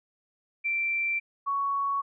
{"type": "tone pair in turn", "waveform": "sine", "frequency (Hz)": [2349, 1115.3], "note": ["D7", "C#6"], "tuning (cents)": [0, 10], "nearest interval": "octave + minor second", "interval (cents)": 1290, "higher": "first", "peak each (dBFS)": -25, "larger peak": "neither", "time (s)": [[0.64, 1.2], [1.46, 2.02]], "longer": "neither", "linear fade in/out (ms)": 20, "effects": []}